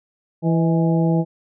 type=harmonic tone with a mistuned harmonic; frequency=165.6 Hz; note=E3; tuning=8 cents sharp; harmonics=1 / 2 / 3 / 4 / 5; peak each=-16 / -22 / -26 / -28 / -30 dBFS; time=0.42-1.25 s; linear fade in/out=50 ms; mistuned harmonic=4; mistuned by=-60 cents; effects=none